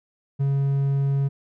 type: tone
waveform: triangle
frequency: 138.59 Hz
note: C#3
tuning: in tune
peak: -17 dBFS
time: 0.39-1.29 s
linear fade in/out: 20 ms
effects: none